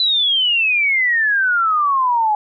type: exponential sweep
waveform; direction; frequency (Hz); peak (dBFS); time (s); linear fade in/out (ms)
sine; down; 4031 to 830.6; -13; 0-2.35; 2
effects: none